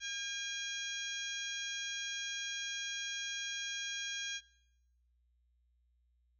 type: harmonic tone with a mistuned harmonic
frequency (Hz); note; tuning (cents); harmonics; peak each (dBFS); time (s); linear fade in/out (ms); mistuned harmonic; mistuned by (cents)
808; G#5; -48; 2 / 3 / 4 / 5 / 6 / 7 / 8; -43 / -46 / -42 / -51 / -56 / -48 / -47; 0-4.41; 50; 4; +25
effects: noise-tail reverb RT60 1.0 s tail -24 dB re dry + added 60 Hz sine -70 dBFS peak until 6.39 s